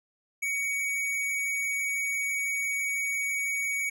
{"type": "tone", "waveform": "square", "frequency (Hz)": 2247, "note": "C#7", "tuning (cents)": 23, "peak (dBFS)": -28, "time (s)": [0.42, 3.9], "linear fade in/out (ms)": 10, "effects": []}